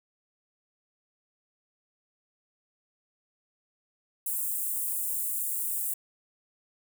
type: high-pass noise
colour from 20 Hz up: white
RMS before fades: -31 dBFS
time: 4.26-5.94 s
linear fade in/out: 5 ms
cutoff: 8000 Hz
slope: 48 dB/octave
effects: none